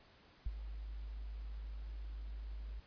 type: tone with ADSR envelope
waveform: sine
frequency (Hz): 51.91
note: G#1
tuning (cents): 0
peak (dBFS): -32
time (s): 0.46-2.8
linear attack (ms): 5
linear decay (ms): 36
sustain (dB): -10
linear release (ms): 6
effects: pink hiss -64 dBFS RMS until 2.86 s + resampled to 11025 Hz